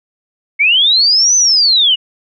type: linear two-way sweep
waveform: sine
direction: up then down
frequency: 2158 to 6160 to 2829 Hz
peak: -7 dBFS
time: 0.59-1.96 s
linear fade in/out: 20 ms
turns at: 1.36 s
effects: none